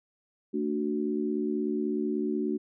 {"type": "chord", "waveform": "sine", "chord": "D major", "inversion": "second", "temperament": "equal with one note detuned", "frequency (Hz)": [223.5, 293.7, 370], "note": ["A3", "D4", "F#4"], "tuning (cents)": [27, 0, 0], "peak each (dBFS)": -31, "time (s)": [0.53, 2.58], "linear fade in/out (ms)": 20, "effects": []}